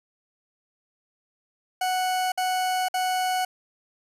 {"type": "tone bursts", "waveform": "40% pulse", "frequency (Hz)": 740, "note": "F#5", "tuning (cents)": 0, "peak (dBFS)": -22, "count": 3, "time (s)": [1.81, 3.45], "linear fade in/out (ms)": 5, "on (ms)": 510, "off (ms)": 55, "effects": ["resampled to 32000 Hz", "8-bit"]}